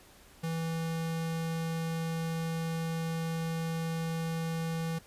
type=tone; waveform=square; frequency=163.9 Hz; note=E3; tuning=10 cents flat; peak=-32 dBFS; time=0.43-4.99 s; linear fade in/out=10 ms; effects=pink hiss -57 dBFS RMS until 5.06 s + resampled to 32000 Hz